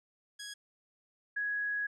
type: tone pair in turn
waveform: 10% pulse / sine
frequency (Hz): 1661.2 / 1667.5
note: G#6 / G#6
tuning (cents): 0 / +7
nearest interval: unison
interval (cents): 7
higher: second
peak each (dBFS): -32 / -31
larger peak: second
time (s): 0.39-0.54 / 1.36-1.87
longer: second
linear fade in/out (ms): 10
effects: low-pass 8000 Hz 12 dB/octave